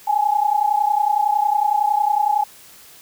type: tone pair together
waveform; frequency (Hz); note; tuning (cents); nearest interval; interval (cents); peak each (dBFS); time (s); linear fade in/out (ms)
sine; 819 / 849.9; G#5 / G#5; -24 / +40; minor second; 64; -18; 0.07-2.44; 10
effects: white hiss -45 dBFS RMS until 3.01 s